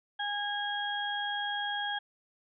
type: harmonic tone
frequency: 820 Hz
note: G#5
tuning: 22 cents flat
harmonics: 1 / 2 / 4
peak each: -35 / -35 / -36 dBFS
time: 0.19-1.99 s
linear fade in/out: 10 ms
effects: none